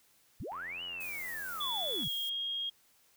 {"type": "linear two-way sweep", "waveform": "sine", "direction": "up then down", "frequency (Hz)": [41.2, 3000, 109], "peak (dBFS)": -38, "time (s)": [0.4, 2.08], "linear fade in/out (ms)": 0, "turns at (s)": 0.83}
{"type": "click train", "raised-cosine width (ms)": 0.5, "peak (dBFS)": -38, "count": 134, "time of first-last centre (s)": [0.52, 2.033], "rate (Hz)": 87.9}
{"type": "noise", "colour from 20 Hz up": "violet", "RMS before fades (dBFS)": -45, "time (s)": [1, 2.3], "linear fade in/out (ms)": 10}
{"type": "tone with pitch glide", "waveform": "sine", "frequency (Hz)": [3435, 3255], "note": ["A7", "G#7"], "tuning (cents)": [-42, -36], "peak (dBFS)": -33, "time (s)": [1.6, 2.7], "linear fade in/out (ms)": 10, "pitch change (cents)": -94, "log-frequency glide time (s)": [1.94, 2.13]}
{"effects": ["white hiss -67 dBFS RMS until 3.16 s"]}